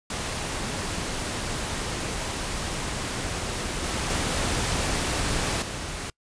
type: noise with level steps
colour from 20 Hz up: pink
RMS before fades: -30 / -28 / -26 / -33 dBFS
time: 0.1-6.1 s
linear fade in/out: 2 ms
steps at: 3.84 / 4.1 / 5.62 s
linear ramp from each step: 2 ms
effects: noise-tail reverb RT60 0.1 s tail -26 dB re dry + resampled to 22050 Hz